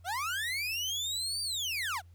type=linear two-way sweep; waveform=30% pulse; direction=up then down; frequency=641 to 4699 to 641 Hz; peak=-29 dBFS; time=0.04-2.02 s; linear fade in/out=50 ms; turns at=1.42 s; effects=added 86 Hz sine -52 dBFS peak until 2.14 s + pink hiss -73 dBFS RMS until 2.14 s